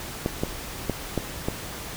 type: clicks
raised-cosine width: 2 ms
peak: -10 dBFS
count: 5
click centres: 0.261 / 0.435 / 0.897 / 1.177 / 1.485 s
effects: pink hiss -36 dBFS RMS until 1.96 s